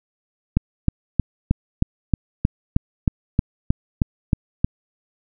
click train, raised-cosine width 5 ms, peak -3 dBFS, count 14, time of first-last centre 0.57-4.645 s, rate 3.19 Hz, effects none

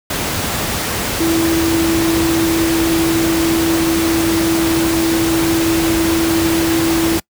sine tone in noise, 329.6 Hz, E4, in tune, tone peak -13 dBFS, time 1.2-7.18 s, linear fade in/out 5 ms, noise pink, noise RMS -19 dBFS, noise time 0.1-7.2 s, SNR +3 dB, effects noise-tail reverb RT60 0.1 s tail -25 dB re dry + high-pass 60 Hz 12 dB/octave

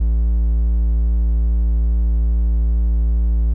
triangle tone, 56.4 Hz, A1, 44 cents sharp, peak -11 dBFS, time 0-3.54 s, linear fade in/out 10 ms, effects none

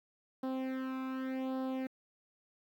sawtooth tone with flanger, 261.6 Hz, C4, in tune, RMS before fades -37 dBFS, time 0.43-1.87 s, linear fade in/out 5 ms, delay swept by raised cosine 0.22 to 0.81 ms, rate 0.86 Hz, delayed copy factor +0.85, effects low-pass 2000 Hz 12 dB/octave + 11-bit

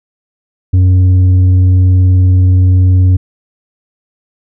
triangle tone with tanh clipping, 92.1 Hz, F#2, 7 cents flat, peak -5 dBFS, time 0.73-3.17 s, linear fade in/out 10 ms, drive 9 dB, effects none

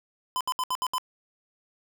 square tone bursts, 1017 Hz, C6, 50 cents flat, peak -26 dBFS, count 6, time 0.36-0.982 s, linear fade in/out 0 ms, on 47 ms, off 68 ms, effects none

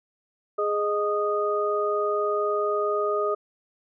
sine tone cluster, 415.7 / 620 / 1238 Hz, G#4 / D#5 / D#6, +2 / -6 / -9 cents, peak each -25 / -28 / -27 dBFS, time 0.58-3.35 s, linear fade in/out 10 ms, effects none

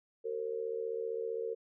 sine tone with amplitude modulation, 457.3 Hz, A#4, 33 cents flat, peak -30 dBFS, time 0.24-1.55 s, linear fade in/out 20 ms, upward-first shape sine, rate 75.4 Hz, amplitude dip 85%, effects none

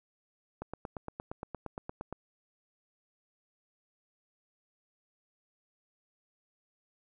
click train, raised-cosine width 1 ms, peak -24 dBFS, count 14, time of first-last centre 0.62-2.126 s, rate 8.63 Hz, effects none

